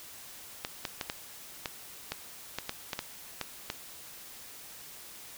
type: clicks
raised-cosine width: 0.2 ms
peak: -15 dBFS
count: 12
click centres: 0.649 / 0.852 / 1.012 / 1.099 / 1.658 / 2.12 / 2.586 / 2.694 / 2.932 / 2.991 / 3.413 / 3.701 s
effects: white hiss -48 dBFS RMS until 5.37 s